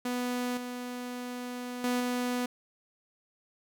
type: tone with level steps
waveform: sawtooth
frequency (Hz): 246.9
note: B3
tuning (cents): 0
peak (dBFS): -26 / -32 / -23 / -25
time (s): 0.05-2.46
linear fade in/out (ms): 5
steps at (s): 0.57 / 1.84 / 2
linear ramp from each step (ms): 2
effects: none